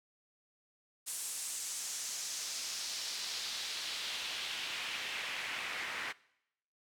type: noise with band-pass filter sweep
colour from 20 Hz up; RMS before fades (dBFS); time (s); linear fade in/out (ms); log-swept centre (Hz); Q
pink; -40; 1.06-6.13; 20; 9000 to 1900; 1.7
effects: noise-tail reverb RT60 0.8 s tail -22 dB re dry